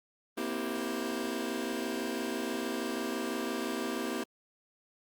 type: chord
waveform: sawtooth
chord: C dominant seventh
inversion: third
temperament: just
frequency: 235.5 / 261.6 / 327 / 392.4 Hz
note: Bb3 / C4 / E4 / G4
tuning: +18 / 0 / -14 / +2 cents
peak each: -34 dBFS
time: 0.37-4.24 s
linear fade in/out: 10 ms
effects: Opus 32 kbps